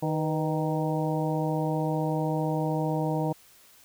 harmonic tone with a mistuned harmonic, 155.56 Hz, D#3, in tune, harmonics 1 / 2 / 3 / 4 / 5 / 6, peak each -28 / -31 / -33 / -34 / -35 / -36 dBFS, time 0.02-3.33 s, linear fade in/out 10 ms, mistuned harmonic 3, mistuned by +73 cents, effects white hiss -56 dBFS RMS until 3.84 s

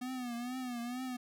square tone with vibrato, 246.9 Hz, B3, in tune, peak -38 dBFS, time 0.01-1.17 s, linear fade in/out 10 ms, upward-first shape triangle, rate 2.2 Hz, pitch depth 97 cents each way, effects none

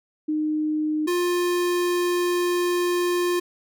sine / square tone pair in turn, 306.7 / 353.1 Hz, D#4 / F4, -25 / +19 cents, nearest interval major second, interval 244 cents, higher second, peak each -21 dBFS, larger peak neither, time 0.28-1.07 / 1.07-3.4 s, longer second, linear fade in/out 10 ms, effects none

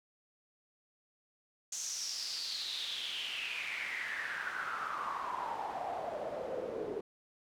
pink noise with band-pass filter sweep, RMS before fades -39 dBFS, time 1.72-7.01 s, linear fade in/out 5 ms, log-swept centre 6600 to 410 Hz, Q 6.2, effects none

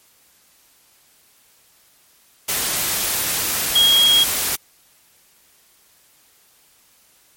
sine tone in noise, 3277 Hz, G#7, 24 cents flat, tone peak -11 dBFS, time 3.75-4.24 s, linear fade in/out 10 ms, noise white, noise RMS -21 dBFS, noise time 2.48-4.56 s, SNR +7 dB, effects white hiss -55 dBFS RMS until 7.36 s + MP3 64 kbps

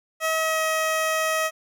15% pulse tone with pitch glide, 640 to 635.2 Hz, D#5 to D#5, +49 to +36 cents, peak -15 dBFS, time 0.2-1.51 s, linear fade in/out 50 ms, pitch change -13 cents, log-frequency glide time 0.37-0.62 s, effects none

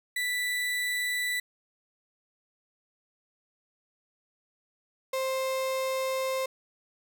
35% pulse tone pair in turn, 1975.5 / 526 Hz, B6 / C5, 0 / +9 cents, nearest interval octave + major seventh, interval 2291 cents, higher first, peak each -26 dBFS, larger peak neither, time 0.16-1.4 / 5.13-6.46 s, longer second, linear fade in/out 5 ms, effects none

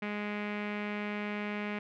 sawtooth tone with low-pass filter, 207.7 Hz, G#3, in tune, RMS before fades -36 dBFS, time 0.02-1.79 s, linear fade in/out 5 ms, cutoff 2300 Hz, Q 3.4, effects none

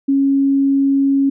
sine tone, 275.1 Hz, C#4, 13 cents flat, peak -11 dBFS, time 0.08-1.3 s, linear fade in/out 10 ms, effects none

